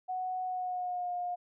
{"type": "tone with pitch glide", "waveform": "sine", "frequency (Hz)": [740, 712.3], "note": ["F#5", "F5"], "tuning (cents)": [0, 34], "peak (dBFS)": -32, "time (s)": [0.08, 1.36], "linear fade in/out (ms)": 20, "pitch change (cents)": -66, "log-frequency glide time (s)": [0.44, 1.12], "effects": []}